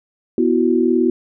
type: chord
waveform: sine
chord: B suspended fourth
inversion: none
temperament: equal with one note detuned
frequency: 246.9 / 330.6 / 370 Hz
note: B3 / E4 / F#4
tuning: 0 / +5 / 0 cents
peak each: -17 dBFS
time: 0.38-1.1 s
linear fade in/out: 2 ms
effects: none